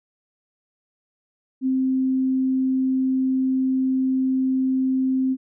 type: tone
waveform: sine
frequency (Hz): 261.6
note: C4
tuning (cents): 0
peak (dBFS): -18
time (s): 1.61-5.37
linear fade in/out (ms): 50
effects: none